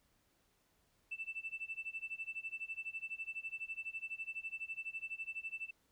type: tone with tremolo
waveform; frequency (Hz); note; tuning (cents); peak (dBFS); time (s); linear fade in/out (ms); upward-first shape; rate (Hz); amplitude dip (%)
sine; 2656; E7; +12; -37; 1.11-5.71; 10; sine; 12; 95
effects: tanh soft clip ceiling -33 dBFS + pink hiss -75 dBFS RMS until 5.91 s